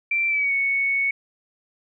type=tone with pitch glide; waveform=sine; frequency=2349 to 2217 Hz; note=D7 to C#7; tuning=0 to 0 cents; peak=-19 dBFS; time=0.11-1.11 s; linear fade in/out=5 ms; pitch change=-100 cents; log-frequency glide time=0.28-0.53 s; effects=none